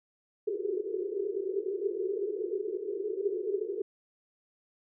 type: band-pass noise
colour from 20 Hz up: white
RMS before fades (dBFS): -33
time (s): 0.47-3.82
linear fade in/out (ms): 5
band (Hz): 370 to 430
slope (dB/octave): 96
effects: none